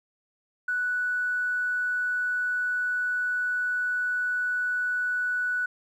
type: tone with tanh clipping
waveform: triangle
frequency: 1480 Hz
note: F#6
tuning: in tune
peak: -24 dBFS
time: 0.68-5.66 s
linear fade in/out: 5 ms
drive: 2 dB
effects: none